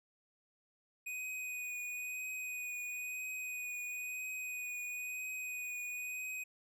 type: tone with vibrato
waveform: square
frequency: 2489 Hz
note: D#7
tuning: in tune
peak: -40 dBFS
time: 1.06-6.44 s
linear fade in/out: 10 ms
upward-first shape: triangle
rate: 1 Hz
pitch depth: 21 cents each way
effects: none